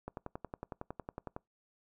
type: click train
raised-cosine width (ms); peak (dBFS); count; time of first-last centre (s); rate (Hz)
1; -26; 15; 0.08-1.364; 10.9
effects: noise-tail reverb RT60 0.2 s tail -25 dB re dry

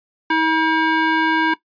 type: tone with band-pass filter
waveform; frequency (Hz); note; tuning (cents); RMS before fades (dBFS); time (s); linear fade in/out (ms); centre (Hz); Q
square; 320; D#4; +49; -17; 0.3-1.54; 5; 1400; 1.1
effects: noise-tail reverb RT60 0.1 s tail -17 dB re dry + resampled to 11025 Hz

